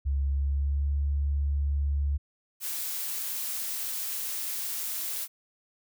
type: tone with pitch glide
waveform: sine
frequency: 69.3 to 71.12 Hz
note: C#2 to C#2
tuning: 0 to +45 cents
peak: -24 dBFS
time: 0.05-2.18 s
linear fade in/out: 20 ms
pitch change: +45 cents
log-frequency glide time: 0.33-0.91 s
type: noise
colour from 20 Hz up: blue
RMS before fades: -33 dBFS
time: 2.6-5.28 s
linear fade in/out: 50 ms
effects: none